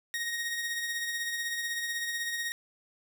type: tone with tremolo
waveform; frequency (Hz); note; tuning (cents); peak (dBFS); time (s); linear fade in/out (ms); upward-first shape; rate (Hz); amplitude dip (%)
sawtooth; 1871; A#6; +6; -26; 0.14-2.52; 0; triangle; 16; 45
effects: none